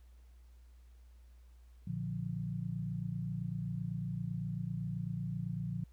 sine chord, Bb major, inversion none, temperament equal, 116.54 / 146.83 / 174.61 Hz, Bb2 / D3 / F3, 0 / 0 / 0 cents, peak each -40 / -40 / -39 dBFS, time 1.87-5.84 s, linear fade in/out 5 ms, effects added 60 Hz sine -55 dBFS peak until 5.92 s + pink hiss -74 dBFS RMS until 5.92 s

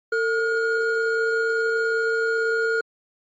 triangle tone pair together, 450.6 / 1429.5 Hz, A4 / F6, +41 / +40 cents, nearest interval octave + minor sixth, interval 1999 cents, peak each -20 / -21 dBFS, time 0.12-2.81 s, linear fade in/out 5 ms, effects MP3 32 kbps

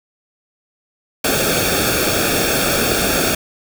pink noise with comb filter, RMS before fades -17 dBFS, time 1.24-3.35 s, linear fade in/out 5 ms, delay 1 ms, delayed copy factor -0.8, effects none

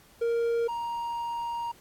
triangle tone pair in turn, 466.2 / 938.6 Hz, A#4 / A#5, 0 / +12 cents, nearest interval octave, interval 1212 cents, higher second, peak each -22 / -28 dBFS, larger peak first, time 0.21-0.68 / 0.68-1.72 s, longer second, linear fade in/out 10 ms, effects pink hiss -57 dBFS RMS until 1.8 s + AAC 64 kbps

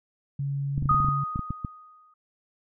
sine tone, 139.9 Hz, C#3, 16 cents sharp, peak -26 dBFS, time 0.39-1.24 s, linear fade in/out 5 ms
clicks, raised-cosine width 5 ms, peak -17 dBFS, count 12, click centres 0.779 / 0.825 / 0.857 / 0.912 / 0.946 / 1.002 / 1.047 / 1.086 / 1.359 / 1.393 / 1.506 / 1.648 s
sine tone with exponential decay, 1244.5 Hz, D#6, in tune, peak -17 dBFS, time 0.89-2.14 s, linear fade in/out 5 ms, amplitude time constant 270 ms
effects none

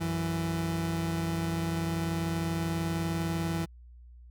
30% pulse tone pair together, 93 / 165.71 Hz, F#2 / E3, +9 / +9 cents, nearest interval minor seventh, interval 1000 cents, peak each -33 / -27 dBFS, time 0-3.66 s, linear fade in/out 20 ms, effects added 60 Hz sine -48 dBFS peak until 4.3 s

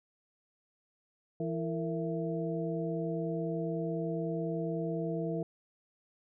harmonic tone with a mistuned harmonic, 166 Hz, E3, 12 cents sharp, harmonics 1 / 2 / 3 / 4, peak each -35 / -37 / -37 / -40 dBFS, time 1.4-5.43 s, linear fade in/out 2 ms, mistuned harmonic 3, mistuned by -130 cents, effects none

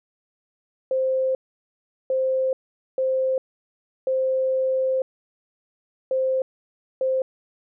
sine tone bursts at uneven times, 523.3 Hz, C5, in tune, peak -19 dBFS, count 6, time 0.91-1.35 / 2.1-2.53 / 2.98-3.38 / 4.07-5.02 / 6.11-6.42 / 7.01-7.22 s, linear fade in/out 2 ms, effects none

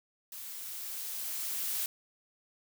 blue noise with level ramp, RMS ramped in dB -44 to -33 dBFS, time 0.32-1.86 s, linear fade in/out 2 ms, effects none

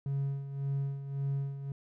triangle tone with tremolo, 138.6 Hz, C#3, in tune, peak -26 dBFS, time 0.06-1.72 s, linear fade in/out 2 ms, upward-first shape sine, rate 1.8 Hz, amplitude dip 70%, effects tanh soft clip ceiling -23 dBFS

